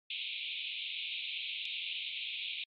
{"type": "band-pass noise", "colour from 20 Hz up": "white", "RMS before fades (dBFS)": -40, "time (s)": [0.1, 2.64], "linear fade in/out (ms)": 5, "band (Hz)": [2300, 3800], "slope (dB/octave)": 96, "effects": ["AAC 64 kbps"]}